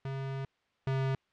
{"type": "tone pair in turn", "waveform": "square", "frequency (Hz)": [135.2, 133.8], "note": ["C#3", "C3"], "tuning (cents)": [-43, 39], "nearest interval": "unison", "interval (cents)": 18, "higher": "first", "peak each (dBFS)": [-35, -29], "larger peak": "second", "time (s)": [[0.05, 0.45], [0.87, 1.15]], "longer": "first", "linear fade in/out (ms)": 2, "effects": ["white hiss -73 dBFS RMS until 1.32 s", "low-pass 3000 Hz 12 dB/octave"]}